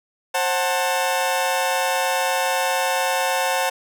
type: chord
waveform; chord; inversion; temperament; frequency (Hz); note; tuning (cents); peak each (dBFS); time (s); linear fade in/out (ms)
sawtooth; F# diminished; second; just; 532.8 / 740 / 888; C5 / F#5 / A5; +31 / 0 / +16; -20; 0.34-3.7; 10
effects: none